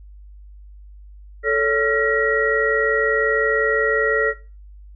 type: tone cluster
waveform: sine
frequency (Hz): 439.4 / 565 / 1374 / 1905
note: A4 / C#5 / F6 / A#6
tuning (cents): -2 / +33 / -29 / +37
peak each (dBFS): -19 / -24 / -24 / -21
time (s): 1.43-4.34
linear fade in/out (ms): 50
effects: noise-tail reverb RT60 0.3 s tail -17 dB re dry + added 50 Hz sine -39 dBFS peak until 4.95 s